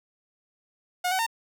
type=tone with pitch steps; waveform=sawtooth; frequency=722 / 753 / 912 Hz; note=F#5 / F#5 / A#5; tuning=-43 / +30 / -38 cents; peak=-20 dBFS; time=1.04-1.265 s; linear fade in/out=10 ms; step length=75 ms; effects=none